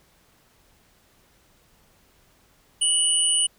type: tone pair together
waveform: sine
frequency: 2950 / 9366 Hz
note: F#7 / D9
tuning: -6 / -6 cents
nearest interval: octave + minor sixth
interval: 2000 cents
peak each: -22 / -20 dBFS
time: 2.81-3.47 s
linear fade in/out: 10 ms
effects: pink hiss -60 dBFS RMS until 3.58 s